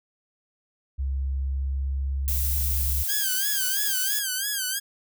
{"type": "tone with pitch glide", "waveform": "sine", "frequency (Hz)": [67.5, 68.17], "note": ["C#2", "C#2"], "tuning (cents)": [-45, -28], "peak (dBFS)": -24, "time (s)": [0.98, 3.04], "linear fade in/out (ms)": 20, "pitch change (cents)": 17, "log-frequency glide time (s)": [1.41, 2.25]}
{"type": "noise", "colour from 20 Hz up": "violet", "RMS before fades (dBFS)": -28, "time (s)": [2.28, 4.19], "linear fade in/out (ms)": 0}
{"type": "tone with vibrato", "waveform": "5% pulse", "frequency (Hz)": 1587, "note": "G6", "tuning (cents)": 21, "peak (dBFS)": -15, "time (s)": [3.08, 4.8], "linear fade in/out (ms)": 20, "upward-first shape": "sine", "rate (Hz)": 3, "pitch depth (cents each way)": 110}
{"effects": []}